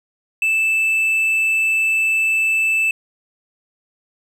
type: tone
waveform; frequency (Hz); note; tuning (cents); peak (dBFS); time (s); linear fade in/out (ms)
triangle; 2637; E7; 0; -13; 0.42-2.91; 2
effects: none